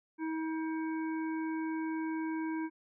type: harmonic tone with a mistuned harmonic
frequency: 319.7 Hz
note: D#4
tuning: 47 cents sharp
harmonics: 1 / 3 / 5 / 7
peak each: -33 / -43 / -47 / -50 dBFS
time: 0.18-2.7 s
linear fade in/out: 50 ms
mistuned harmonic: 5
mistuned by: -17 cents
effects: none